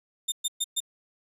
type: tone bursts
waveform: 20% pulse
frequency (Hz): 3624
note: A#7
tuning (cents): -50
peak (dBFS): -19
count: 4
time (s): 0.28-0.804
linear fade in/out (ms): 10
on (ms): 41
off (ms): 120
effects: none